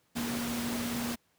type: tone in noise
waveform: sine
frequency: 237.5 Hz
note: A#3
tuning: 33 cents sharp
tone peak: -33 dBFS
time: 0.15-1.16 s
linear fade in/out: 20 ms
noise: pink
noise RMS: -36 dBFS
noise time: 0.15-1.16 s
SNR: 0 dB
effects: pink hiss -71 dBFS RMS until 1.38 s + high-pass 100 Hz 12 dB/octave